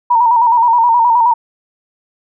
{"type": "tone with vibrato", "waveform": "sine", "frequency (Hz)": 941, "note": "A#5", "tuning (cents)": 16, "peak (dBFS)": -7, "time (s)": [0.1, 1.34], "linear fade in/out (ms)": 10, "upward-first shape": "square", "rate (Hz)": 9.5, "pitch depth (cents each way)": 54, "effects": []}